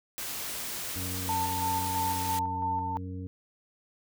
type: noise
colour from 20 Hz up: white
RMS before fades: -36 dBFS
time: 0.18-2.39 s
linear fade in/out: 0 ms
type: harmonic tone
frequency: 92.5 Hz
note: F#2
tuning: in tune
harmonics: 1 / 2 / 3 / 5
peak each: -36 / -43 / -41 / -48 dBFS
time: 0.96-3.27 s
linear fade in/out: 0 ms
type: tone with tremolo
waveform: sine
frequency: 894 Hz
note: A5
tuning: 27 cents sharp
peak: -27 dBFS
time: 1.29-2.97 s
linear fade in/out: 0 ms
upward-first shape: square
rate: 3 Hz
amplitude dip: 35%
effects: none